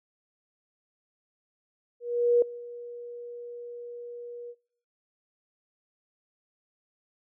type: tone with ADSR envelope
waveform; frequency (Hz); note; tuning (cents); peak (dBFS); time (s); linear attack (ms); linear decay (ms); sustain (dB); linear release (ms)
sine; 479.4; A#4; +48; -17; 2-4.55; 420; 3; -21; 53
effects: noise-tail reverb RT60 0.6 s tail -25 dB re dry